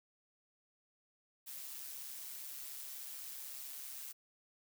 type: noise with amplitude modulation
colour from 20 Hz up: blue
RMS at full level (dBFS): -45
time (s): 1.46-4.13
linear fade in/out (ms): 20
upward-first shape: sine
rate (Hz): 136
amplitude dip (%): 45
effects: none